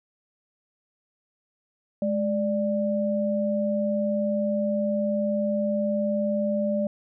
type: tone pair together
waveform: sine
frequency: 209.7 / 590 Hz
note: G#3 / D5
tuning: +17 / +8 cents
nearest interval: octave + tritone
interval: 1791 cents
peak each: -25 dBFS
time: 2.02-6.87 s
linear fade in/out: 2 ms
effects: none